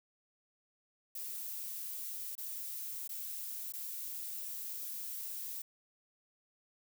violet noise with dropouts, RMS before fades -42 dBFS, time 1.15-5.62 s, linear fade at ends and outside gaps 5 ms, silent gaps 2.353-2.379 / 3.077-3.092 / 3.723-3.736 s, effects none

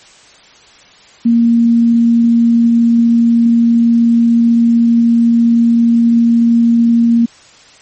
sine tone, 233.1 Hz, A#3, in tune, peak -6 dBFS, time 1.25-7.26 s, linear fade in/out 10 ms, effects white hiss -42 dBFS RMS until 7.81 s + MP3 32 kbps

